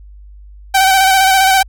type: tone with vibrato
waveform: sawtooth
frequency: 767 Hz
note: G5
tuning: 38 cents flat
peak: -4 dBFS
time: 0.74-1.63 s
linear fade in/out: 10 ms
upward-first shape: square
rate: 15 Hz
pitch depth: 27 cents each way
effects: added 50 Hz sine -34 dBFS peak until 1.68 s